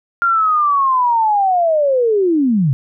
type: linear sweep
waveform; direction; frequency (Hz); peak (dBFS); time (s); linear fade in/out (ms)
sine; down; 1400 to 123.47; -11; 0.22-2.73; 0
effects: none